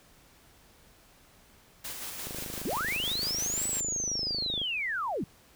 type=noise with tremolo; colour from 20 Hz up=white; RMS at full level=-38 dBFS; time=1.84-3.81 s; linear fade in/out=10 ms; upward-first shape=square; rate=5.8 Hz; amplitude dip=30%
type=click train; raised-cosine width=2 ms; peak=-27 dBFS; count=62; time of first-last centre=2.27-4.616 s; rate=26 Hz
type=linear two-way sweep; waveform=sine; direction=up then down; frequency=136.6 to 7960 to 136.6 Hz; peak=-29 dBFS; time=2.65-5.24 s; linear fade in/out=2 ms; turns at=3.67 s
effects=pink hiss -59 dBFS RMS until 5.55 s